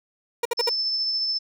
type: tone bursts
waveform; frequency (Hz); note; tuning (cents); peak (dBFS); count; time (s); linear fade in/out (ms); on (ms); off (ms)
30% pulse; 474.6; A#4; +31; -18; 4; 0.43-0.694; 5; 24; 56
type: tone with tremolo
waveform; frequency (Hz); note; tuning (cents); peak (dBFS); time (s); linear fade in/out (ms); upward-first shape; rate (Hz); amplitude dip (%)
sine; 5274; E8; 0; -21; 0.57-1.39; 20; triangle; 14; 30
effects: none